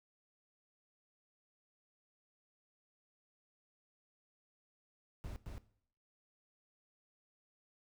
brown noise with echo, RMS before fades -44 dBFS, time 5.24-5.36 s, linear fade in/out 0 ms, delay 220 ms, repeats 1, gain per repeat -2 dB, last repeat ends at 5.58 s, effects noise-tail reverb RT60 0.6 s tail -17 dB re dry

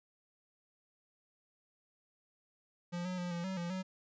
square tone with pitch steps, 174.7 / 182.9 / 177 / 171.9 / 189.5 / 172.6 / 187.2 Hz, F3 / F#3 / F3 / F3 / F#3 / F3 / F#3, +1 / -20 / +23 / -27 / +42 / -20 / +20 cents, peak -37 dBFS, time 2.92-3.83 s, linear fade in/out 20 ms, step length 130 ms, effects resampled to 16000 Hz

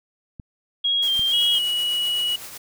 clicks, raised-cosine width 5 ms, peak -24 dBFS, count 2, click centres 0.398 / 1.194 s
sine tone with vibrato, 3238 Hz, G#7, 45 cents flat, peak -18 dBFS, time 0.84-1.59 s, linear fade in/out 10 ms, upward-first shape square, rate 2.1 Hz, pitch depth 31 cents each way
white noise with tremolo, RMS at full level -36 dBFS, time 1.02-2.58 s, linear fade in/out 10 ms, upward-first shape sine, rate 7.9 Hz, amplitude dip 40%
triangle tone, 2917 Hz, F#7, 25 cents flat, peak -19 dBFS, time 1.33-2.36 s, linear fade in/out 5 ms
effects none

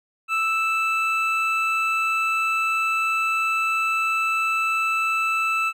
triangle tone pair together, 1318.5 / 2637 Hz, E6 / E7, 0 / 0 cents, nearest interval octave, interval 1200 cents, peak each -21 dBFS, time 0.28-5.73 s, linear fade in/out 50 ms, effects none

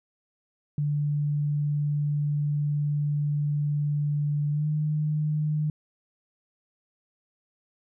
sine tone with pitch glide, 146.83 to 151.92 Hz, D3 to D#3, 0 to -41 cents, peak -23 dBFS, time 0.78-5.7 s, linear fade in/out 2 ms, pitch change +59 cents, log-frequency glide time 4.51-4.67 s, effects none

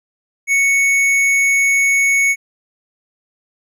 sine tone with hard clipping, 2217 Hz, C#7, in tune, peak -13 dBFS, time 0.47-2.36 s, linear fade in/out 50 ms, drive 10 dB, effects none

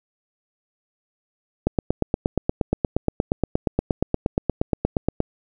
click train, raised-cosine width 2 ms, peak -5 dBFS, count 31, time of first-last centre 1.67-5.204 s, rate 8.49 Hz, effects none

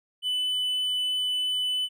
triangle tone, 2999 Hz, F#7, 23 cents sharp, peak -23 dBFS, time 0.22-1.89 s, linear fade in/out 50 ms, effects none

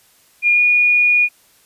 sine tone with pitch glide, 2421 to 2445 Hz, D#7 to D#7, -48 to -31 cents, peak -10 dBFS, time 0.42-1.29 s, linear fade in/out 50 ms, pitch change +17 cents, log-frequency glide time 0.53-0.6 s, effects white hiss -53 dBFS RMS until 1.65 s + resampled to 32000 Hz

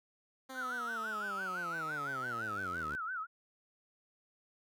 10% pulse linear sweep, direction down, 264.9 to 69.3 Hz, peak -36 dBFS, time 0.49-2.96 s, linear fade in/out 10 ms
sine tone with vibrato, 1396 Hz, F6, 1 cent flat, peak -36 dBFS, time 0.54-3.27 s, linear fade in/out 50 ms, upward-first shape sine, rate 5.9 Hz, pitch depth 170 cents each way
effects none

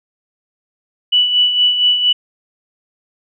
sine tone with tremolo, 2960 Hz, F#7, in tune, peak -8 dBFS, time 1.12-2.13 s, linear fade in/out 10 ms, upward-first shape sine, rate 4.3 Hz, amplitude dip 55%, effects none

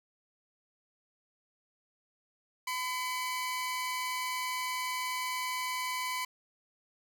sawtooth tone pair together, 1011 / 2270 Hz, B5 / C#7, +40 / +41 cents, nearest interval octave + major second, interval 1401 cents, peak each -30 / -35 dBFS, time 2.67-6.25 s, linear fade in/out 5 ms, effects none

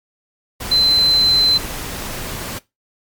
sine tone in noise, 4070 Hz, C8, 49 cents flat, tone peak -11 dBFS, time 0.71-1.58 s, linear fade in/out 10 ms, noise pink, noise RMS -27 dBFS, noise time 0.6-2.59 s, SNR +13 dB, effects noise-tail reverb RT60 0.2 s tail -19 dB re dry + MP3 96 kbps

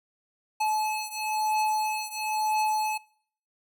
square beating tone pair, 860 / 861 Hz, A5 / A5, -40 / -38 cents, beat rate 1 Hz, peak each -29 / -31 dBFS, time 0.6-2.98 s, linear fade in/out 10 ms, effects noise-tail reverb RT60 0.6 s tail -23 dB re dry

